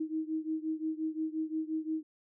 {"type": "beating tone pair", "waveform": "sine", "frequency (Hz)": [313.8, 319.5], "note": ["D#4", "D#4"], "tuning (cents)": [15, 46], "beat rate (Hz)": 5.7, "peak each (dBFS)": [-34, -36], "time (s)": [0, 2.03], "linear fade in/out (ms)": 10, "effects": []}